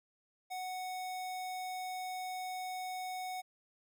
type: tone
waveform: square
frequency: 740 Hz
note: F#5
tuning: in tune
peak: -39 dBFS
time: 0.5-3.42 s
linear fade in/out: 20 ms
effects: none